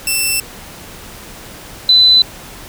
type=tone pair in turn; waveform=10% pulse / sine; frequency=2676 / 4009 Hz; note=E7 / B7; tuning=+25 / +25 cents; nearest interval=perfect fifth; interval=700 cents; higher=second; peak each=-5 dBFS; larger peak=neither; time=0.07-0.4 / 1.89-2.22 s; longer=neither; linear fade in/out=2 ms; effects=pink hiss -34 dBFS RMS until 2.68 s